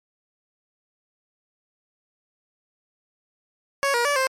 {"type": "tone with pitch steps", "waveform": "15% pulse", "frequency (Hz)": [555, 476.4, 576, 526], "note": ["C#5", "A#4", "D5", "C5"], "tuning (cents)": [2, 38, -34, 9], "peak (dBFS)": -13, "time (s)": [3.83, 4.27], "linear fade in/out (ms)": 0, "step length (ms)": 110, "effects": ["low-pass 11000 Hz 12 dB/octave", "MP3 64 kbps"]}